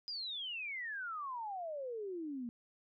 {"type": "exponential sweep", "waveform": "sine", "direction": "down", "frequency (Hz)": [5000, 229.9], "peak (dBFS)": -39, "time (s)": [0.08, 2.49], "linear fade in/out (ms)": 0, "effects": []}